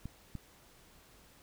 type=clicks; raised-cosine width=5 ms; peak=-28 dBFS; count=2; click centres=0.056 / 0.353 s; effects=pink hiss -61 dBFS RMS until 1.42 s